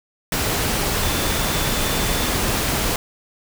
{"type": "tone in noise", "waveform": "sine", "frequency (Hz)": 3520, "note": "A7", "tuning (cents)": 0, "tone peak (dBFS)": -32, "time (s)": [1.02, 2.29], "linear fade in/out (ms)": 2, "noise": "pink", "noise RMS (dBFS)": -21, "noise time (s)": [0.32, 2.96], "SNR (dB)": -14, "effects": []}